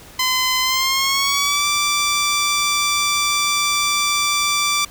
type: tone with pitch glide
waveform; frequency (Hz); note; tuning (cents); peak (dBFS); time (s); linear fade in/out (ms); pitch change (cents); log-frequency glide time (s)
10% pulse; 1025 to 1170.6; C6 to D6; -36 to -6; -8; 0.19-4.85; 5; +230; 0.61-1.67
effects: pink hiss -42 dBFS RMS until 4.9 s